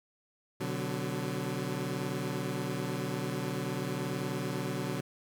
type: chord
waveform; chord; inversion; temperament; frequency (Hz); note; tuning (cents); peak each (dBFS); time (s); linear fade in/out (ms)
20% pulse; B minor; none; equal with one note detuned; 126.36 / 146.83 / 185; B2 / D3 / F#3; +40 / 0 / 0; -32; 0.6-5.01; 10
effects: none